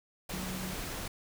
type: tone in noise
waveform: sine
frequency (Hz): 186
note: F#3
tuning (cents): +9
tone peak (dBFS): -38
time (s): 0.33-0.74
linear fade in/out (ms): 5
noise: pink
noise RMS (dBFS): -39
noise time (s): 0.29-1.08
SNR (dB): -2
effects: none